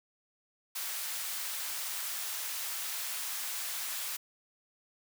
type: high-pass noise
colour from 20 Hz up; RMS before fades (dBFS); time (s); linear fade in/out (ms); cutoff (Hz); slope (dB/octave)
white; -37; 0.75-4.17; 10; 890; 12
effects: none